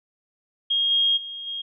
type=tone with level steps; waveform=sine; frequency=3251 Hz; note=G#7; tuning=38 cents flat; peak=-19 / -17 / -32 / -28 dBFS; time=0.7-1.62 s; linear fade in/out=10 ms; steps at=0.9 / 1.16 / 1.46 s; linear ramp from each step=20 ms; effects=none